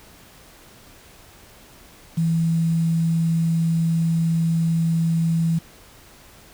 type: tone with quantisation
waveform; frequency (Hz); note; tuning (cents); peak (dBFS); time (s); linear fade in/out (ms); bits
sine; 164.81; E3; 0; -17; 2.17-5.59; 10; 7
effects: pink hiss -48 dBFS RMS until 6.53 s